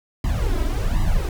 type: noise with flanger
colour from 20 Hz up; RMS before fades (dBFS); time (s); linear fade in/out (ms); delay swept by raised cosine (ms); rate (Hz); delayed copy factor
brown; -20; 0.24-1.29; 2; 1 to 3.1; 1.3; +1
effects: none